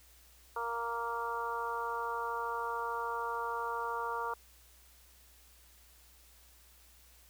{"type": "harmonic tone", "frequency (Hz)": 233.1, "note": "A#3", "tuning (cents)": 0, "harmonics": [2, 3, 4, 5, 6], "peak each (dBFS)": [-41, -47, -37, -39, -42], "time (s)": [0.56, 4.34], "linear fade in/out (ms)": 5, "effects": ["added 60 Hz sine -62 dBFS peak until 7.29 s", "white hiss -62 dBFS RMS until 7.29 s"]}